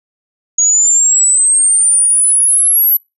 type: exponential sweep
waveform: sine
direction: up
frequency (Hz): 6700 to 11840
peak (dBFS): -7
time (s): 0.58-2.97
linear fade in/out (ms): 5
effects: noise-tail reverb RT60 0.2 s tail -24 dB re dry